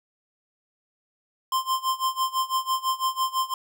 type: tone with tremolo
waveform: square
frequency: 1046.5 Hz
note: C6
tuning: in tune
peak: -21 dBFS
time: 1.52-3.54 s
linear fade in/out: 2 ms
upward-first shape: sine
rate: 6 Hz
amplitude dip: 90%
effects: none